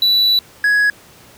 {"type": "tone pair in turn", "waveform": "triangle", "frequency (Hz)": [3951, 1671.3], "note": ["B7", "G#6"], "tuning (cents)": [0, 10], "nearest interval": "octave + minor third", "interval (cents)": 1490, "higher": "first", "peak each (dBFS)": [-9, -9], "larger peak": "neither", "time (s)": [[0.02, 0.39], [0.64, 0.9]], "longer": "first", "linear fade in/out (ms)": 2, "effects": ["pink hiss -44 dBFS RMS until 1.37 s", "high-pass 80 Hz 12 dB/octave"]}